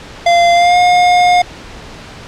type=tone with pitch glide; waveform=square; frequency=690 to 714.7 Hz; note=F5 to F5; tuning=-21 to +40 cents; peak=-7 dBFS; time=0.26-1.42 s; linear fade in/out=5 ms; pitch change=+61 cents; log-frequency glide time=0.53-0.77 s; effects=pink hiss -32 dBFS RMS until 2.27 s + low-pass 5000 Hz 12 dB/octave